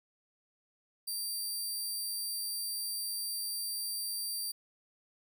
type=tone; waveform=15% pulse; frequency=4699 Hz; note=D8; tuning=in tune; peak=-28 dBFS; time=1.07-4.52 s; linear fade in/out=10 ms; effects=none